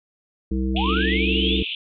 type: harmonic tone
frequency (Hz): 64.7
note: C2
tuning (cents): -19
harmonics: 1 / 3 / 5 / 7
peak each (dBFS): -23 / -25 / -27 / -36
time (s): 0.51-1.63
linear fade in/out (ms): 5
type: linear sweep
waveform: sine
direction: up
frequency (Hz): 591 to 3729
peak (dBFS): -24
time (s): 0.74-1.6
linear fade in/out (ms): 50
type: band-pass noise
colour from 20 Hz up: pink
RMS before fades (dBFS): -29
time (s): 0.76-1.75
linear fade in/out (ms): 2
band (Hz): 2500 to 3500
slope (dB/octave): 96
type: chord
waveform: sine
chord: Db augmented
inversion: none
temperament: equal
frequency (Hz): 277.2 / 349.2 / 440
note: Db4 / F4 / A4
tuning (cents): 0 / 0 / 0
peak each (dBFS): -30 / -31 / -29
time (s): 0.83-1.65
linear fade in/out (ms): 50
effects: none